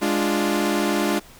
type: chord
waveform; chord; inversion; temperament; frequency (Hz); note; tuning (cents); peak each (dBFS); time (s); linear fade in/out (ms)
sawtooth; D diminished; second; equal; 207.7 / 293.7 / 349.2; Ab3 / D4 / F4; 0 / 0 / 0; -20; 0.01-1.2; 20
effects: pink hiss -47 dBFS RMS until 1.39 s